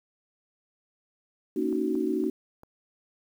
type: chord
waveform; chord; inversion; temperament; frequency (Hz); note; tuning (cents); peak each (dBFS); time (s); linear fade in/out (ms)
sine; D# minor seventh; second; just; 233.3 / 280 / 311.1 / 373.4; A#3 / C#4 / D#4 / F#4; +2 / +18 / 0 / +16; -32 / -31 / -29 / -29; 1.56-2.3; 5
type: clicks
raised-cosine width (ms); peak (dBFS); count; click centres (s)
1; -34; 4; 1.727 / 1.953 / 2.239 / 2.634
effects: 9-bit